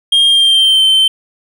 triangle tone with pitch glide, 3221 to 3099 Hz, G7 to G7, +46 to -21 cents, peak -5 dBFS, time 0.12-1.08 s, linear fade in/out 5 ms, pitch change -67 cents, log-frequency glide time 0.27-0.84 s, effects none

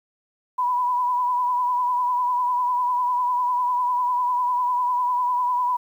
sine tone with vibrato, 987.8 Hz, B5, in tune, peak -19 dBFS, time 0.58-5.77 s, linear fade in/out 10 ms, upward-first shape triangle, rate 10 Hz, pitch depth 52 cents each way, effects 9-bit

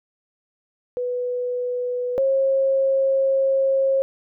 sine tone pair in turn, 493.9 / 538.8 Hz, B4 / C#5, 0 / -49 cents, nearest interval major second, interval 151 cents, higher second, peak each -22 / -16 dBFS, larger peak second, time 0.97-2.18 / 2.18-4.02 s, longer second, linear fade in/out 0 ms, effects none

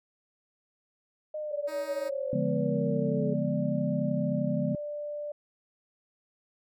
sine linear sweep, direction down, 615 to 421.7 Hz, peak -32 dBFS, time 1.34-3.34 s, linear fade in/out 5 ms
sine tone with pitch glide, 572 to 590.1 Hz, D5 to D5, -46 to +8 cents, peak -33 dBFS, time 1.51-5.32 s, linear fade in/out 5 ms, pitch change +54 cents, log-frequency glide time 2.83-3.56 s
10% pulse tone, 313.7 Hz, D#4, 14 cents sharp, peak -32 dBFS, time 1.67-2.1 s, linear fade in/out 20 ms
sine chord, D diminished seventh, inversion none, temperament equal with one note detuned, 144.39 / 174.61 / 207.7 / 246.9 Hz, D3 / F3 / Ab3 / Cb4, -29 / 0 / 0 / 0 cents, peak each -32 dBFS, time 2.33-4.75 s, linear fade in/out 2 ms
effects none

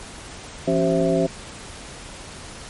sine tone cluster, 170.4 / 274.5 / 382 / 528 / 662 Hz, F3 / C#4 / G4 / C5 / E5, -42 / -17 / -45 / +16 / +7 cents, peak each -23 dBFS, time 0.67-1.27 s, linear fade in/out 10 ms, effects pink hiss -38 dBFS RMS until 2.69 s + MP3 48 kbps

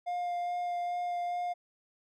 triangle tone with vibrato, 706 Hz, F5, 19 cents sharp, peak -29 dBFS, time 0.06-1.54 s, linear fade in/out 20 ms, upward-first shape sine, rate 2.4 Hz, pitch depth 10 cents each way, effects none

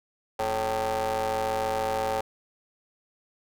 30% pulse ring-modulated tone, 114.2 Hz, A#2, 35 cents flat, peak -20 dBFS, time 0.39-2.21 s, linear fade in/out 5 ms, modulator 662 Hz, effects none

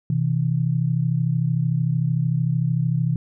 sine tone pair together, 127.7 / 161.01 Hz, C3 / E3, -42 / -40 cents, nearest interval major third, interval 402 cents, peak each -21 dBFS, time 0.1-3.16 s, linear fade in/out 2 ms, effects none

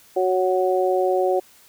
harmonic tone, 185 Hz, F#3, in tune, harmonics 2 / 3 / 4, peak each -20 / -22 / -23 dBFS, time 0.16-1.4 s, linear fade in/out 10 ms, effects white hiss -52 dBFS RMS until 1.68 s

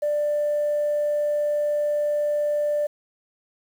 sine tone, 591 Hz, D5, 11 cents sharp, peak -19 dBFS, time 0.02-2.87 s, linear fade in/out 10 ms, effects tanh soft clip ceiling -17 dBFS + 8-bit

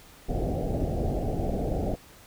pink low-pass noise, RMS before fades -28 dBFS, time 0.28-1.96 s, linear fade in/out 20 ms, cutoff 780 Hz, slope 96 dB/octave, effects pink hiss -52 dBFS RMS until 2.26 s

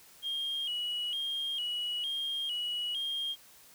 sine tone with vibrato, 3068 Hz, G7, 38 cents flat, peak -30 dBFS, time 0.22-3.36 s, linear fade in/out 50 ms, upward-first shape square, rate 1.1 Hz, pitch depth 85 cents each way, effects tanh soft clip ceiling -29 dBFS + white hiss -57 dBFS RMS until 3.74 s

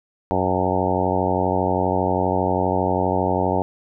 harmonic tone with a mistuned harmonic, 92.5 Hz, F#2, in tune, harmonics 1 / 2 / 3 / 4 / 5 / 6 / 7 / 8 / 9 / 10, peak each -27 / -27 / -27 / -27 / -27 / -27 / -27 / -27 / -27 / -27 dBFS, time 0.31-3.62 s, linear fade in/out 0 ms, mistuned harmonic 10, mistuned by -33 cents, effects none

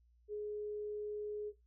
sine tone, 418.9 Hz, G#4, 15 cents sharp, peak -38 dBFS, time 0.28-1.53 s, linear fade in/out 50 ms, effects noise-tail reverb RT60 0.2 s tail -17 dB re dry + added 59 Hz sine -66 dBFS peak until 1.66 s

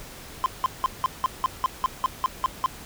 triangle tone bursts, 1038 Hz, C6, 14 cents flat, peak -16 dBFS, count 12, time 0.44-2.66 s, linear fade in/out 0 ms, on 20 ms, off 180 ms, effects pink hiss -42 dBFS RMS until 2.85 s

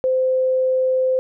sine tone, 517 Hz, C5, 21 cents flat, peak -15 dBFS, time 0.04-1.19 s, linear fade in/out 0 ms, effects none

